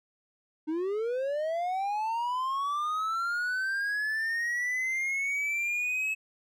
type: linear sweep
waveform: triangle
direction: up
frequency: 301.1 to 2592 Hz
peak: -26 dBFS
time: 0.67-6.15 s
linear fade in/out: 20 ms
effects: none